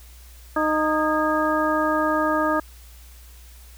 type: harmonic tone with a mistuned harmonic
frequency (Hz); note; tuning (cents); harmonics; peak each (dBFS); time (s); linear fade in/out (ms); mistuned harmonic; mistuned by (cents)
308.7; D#4; -14; 1 / 2 / 3 / 4 / 5; -24 / -24 / -27 / -24 / -28; 0.56-2.6; 5; 5; +96
effects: added 60 Hz sine -43 dBFS peak until 3.77 s + white hiss -51 dBFS RMS until 3.77 s